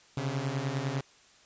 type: beating tone pair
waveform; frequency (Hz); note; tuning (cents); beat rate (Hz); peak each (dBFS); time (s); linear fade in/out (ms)
sawtooth; 130.81 / 140.81; C3 / C#3; 0 / +27; 10; -29; 0.17-1.01; 5
effects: white hiss -59 dBFS RMS until 1.45 s + resampled to 16000 Hz